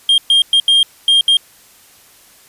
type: tone bursts at uneven times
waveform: triangle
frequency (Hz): 3213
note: G7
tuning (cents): +42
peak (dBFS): -6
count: 6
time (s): 0.09-0.18 / 0.3-0.42 / 0.53-0.6 / 0.68-0.83 / 1.08-1.21 / 1.28-1.37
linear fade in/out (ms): 2
effects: white hiss -46 dBFS RMS until 2.48 s + resampled to 32000 Hz